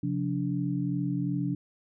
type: tone cluster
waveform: sine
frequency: 135.2 / 177.9 / 290 Hz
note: C#3 / F3 / D4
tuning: -43 / +32 / -22 cents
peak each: -31 dBFS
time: 0.03-1.55 s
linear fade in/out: 5 ms
effects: none